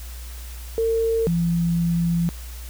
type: tone pair in turn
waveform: sine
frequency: 453.3 / 169.8 Hz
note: A#4 / F3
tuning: -48 / -48 cents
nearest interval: octave + perfect fourth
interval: 1700 cents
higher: first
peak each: -18 dBFS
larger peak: neither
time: 0.78-1.27 / 1.27-2.29 s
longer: second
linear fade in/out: 0 ms
effects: added 60 Hz sine -33 dBFS peak until 2.69 s + white hiss -43 dBFS RMS until 2.69 s